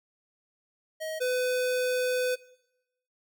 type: tone pair in turn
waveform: square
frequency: 632 / 502.5 Hz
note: D#5 / B4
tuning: +27 / +30 cents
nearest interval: major third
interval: 397 cents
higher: first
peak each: -33 / -26 dBFS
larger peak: second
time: 1-1.2 / 1.2-2.36 s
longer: second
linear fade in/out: 20 ms
effects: noise-tail reverb RT60 0.9 s tail -21 dB re dry